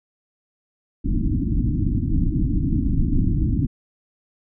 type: low-pass noise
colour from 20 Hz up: pink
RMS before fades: -20 dBFS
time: 1.04-3.67 s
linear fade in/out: 20 ms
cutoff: 320 Hz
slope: 96 dB/octave
effects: none